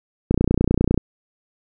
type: click train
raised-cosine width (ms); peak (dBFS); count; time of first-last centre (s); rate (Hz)
3; -4; 21; 0.31-0.977; 30
effects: none